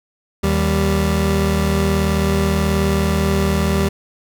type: tone pair together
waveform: 25% pulse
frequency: 78.8 / 196 Hz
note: D#2 / G3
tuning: +23 / 0 cents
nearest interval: octave + major third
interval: 1577 cents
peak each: -14 dBFS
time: 0.43-3.89 s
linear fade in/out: 10 ms
effects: none